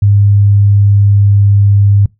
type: tone with pitch glide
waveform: sine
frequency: 101.4 to 100.82 Hz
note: G#2 to G2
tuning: -41 to +49 cents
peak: -4 dBFS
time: 0.02-2.06 s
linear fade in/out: 5 ms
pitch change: -10 cents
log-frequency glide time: 0.3-1.65 s
effects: noise-tail reverb RT60 0.2 s tail -22 dB re dry